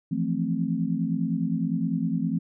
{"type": "chord", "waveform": "sine", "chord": "F major seventh", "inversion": "third", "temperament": "equal", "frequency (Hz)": [164.81, 174.61, 220, 261.6], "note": ["E3", "F3", "A3", "C4"], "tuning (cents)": [0, 0, 0, 0], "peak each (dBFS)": -29, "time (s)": [0.11, 2.39], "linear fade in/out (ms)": 10, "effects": []}